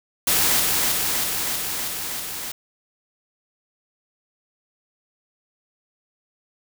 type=noise with echo; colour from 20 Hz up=white; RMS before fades=-19 dBFS; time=0.27-0.6 s; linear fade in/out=5 ms; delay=320 ms; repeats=6; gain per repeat=-2 dB; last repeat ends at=2.52 s; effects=none